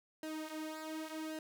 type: tone with flanger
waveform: sawtooth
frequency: 313.4 Hz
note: D#4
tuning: 13 cents sharp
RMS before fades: -43 dBFS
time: 0.23-1.39 s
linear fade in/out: 2 ms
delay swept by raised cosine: 0.86 to 6.06 ms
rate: 0.89 Hz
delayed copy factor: -0.75
effects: none